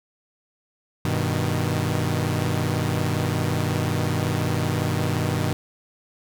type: chord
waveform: sawtooth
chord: G augmented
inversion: none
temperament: equal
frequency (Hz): 98 / 123.47 / 155.56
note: G2 / B2 / D#3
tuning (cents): 0 / 0 / 0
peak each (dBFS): -22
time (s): 1.05-5.53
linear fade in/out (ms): 0
effects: none